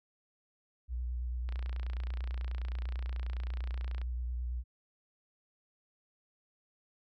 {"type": "tone with vibrato", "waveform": "sine", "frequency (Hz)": 60.9, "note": "B1", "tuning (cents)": -24, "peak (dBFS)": -33, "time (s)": [0.88, 4.64], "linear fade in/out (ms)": 50, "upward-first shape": "sine", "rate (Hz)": 9.1, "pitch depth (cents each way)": 31}
{"type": "click train", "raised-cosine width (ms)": 0.3, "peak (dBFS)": -31, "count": 75, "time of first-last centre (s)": [1.49, 4.016], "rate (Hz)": 29.3}
{"effects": []}